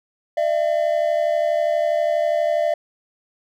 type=tone pair together; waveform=triangle; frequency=602.7 / 675 Hz; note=D5 / E5; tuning=+45 / +41 cents; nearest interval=major second; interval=196 cents; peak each=-18 dBFS; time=0.37-2.74 s; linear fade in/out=5 ms; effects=none